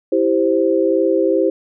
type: chord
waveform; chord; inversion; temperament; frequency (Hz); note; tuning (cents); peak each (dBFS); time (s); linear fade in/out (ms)
sine; C major; first; equal; 329.6 / 392 / 523.3; E4 / G4 / C5; 0 / 0 / 0; -17; 0.12-1.5; 5
effects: none